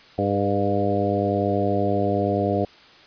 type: harmonic tone with a mistuned harmonic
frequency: 100.9 Hz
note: G#2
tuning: 49 cents flat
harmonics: 1 / 2 / 3 / 4 / 5 / 6 / 7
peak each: -27 / -27 / -27 / -27 / -27 / -27 / -27 dBFS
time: 0.18-2.65 s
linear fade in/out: 5 ms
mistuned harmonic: 5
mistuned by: -30 cents
effects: white hiss -49 dBFS RMS until 3.06 s + resampled to 11025 Hz